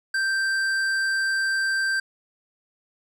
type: tone with hard clipping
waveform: sine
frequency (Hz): 1568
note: G6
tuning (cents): 0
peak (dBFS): -23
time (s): 0.14-2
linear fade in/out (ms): 5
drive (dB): 10
effects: none